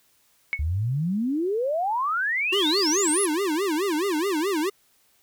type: tone with exponential decay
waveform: sine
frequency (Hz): 2209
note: C#7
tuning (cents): -7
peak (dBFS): -18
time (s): 0.53-0.63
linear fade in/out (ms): 0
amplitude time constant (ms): 20
type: exponential sweep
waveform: sine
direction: up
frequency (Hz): 69.8 to 11175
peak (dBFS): -22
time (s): 0.59-3.26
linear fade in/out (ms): 5
type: tone with vibrato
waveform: square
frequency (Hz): 349.2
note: F4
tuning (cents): 0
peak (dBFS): -23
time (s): 2.52-4.7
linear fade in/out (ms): 10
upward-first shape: sine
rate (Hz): 4.7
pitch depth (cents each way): 270
effects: white hiss -63 dBFS RMS until 5.22 s